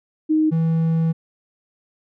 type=tone pair in turn; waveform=sine / triangle; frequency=311.5 / 163.02 Hz; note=D#4 / E3; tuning=+2 / -19 cents; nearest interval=major seventh; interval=1121 cents; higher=first; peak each=-14 dBFS; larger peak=neither; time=0.29-0.51 / 0.51-1.13 s; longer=second; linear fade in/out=20 ms; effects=none